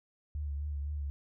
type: tone with vibrato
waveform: sine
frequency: 72.6 Hz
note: D2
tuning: 19 cents flat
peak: -33 dBFS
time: 0.35-1.1 s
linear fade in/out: 0 ms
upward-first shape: triangle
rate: 3.9 Hz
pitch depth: 56 cents each way
effects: none